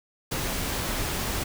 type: noise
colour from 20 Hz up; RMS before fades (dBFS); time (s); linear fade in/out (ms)
pink; -29; 0.31-1.44; 10
effects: none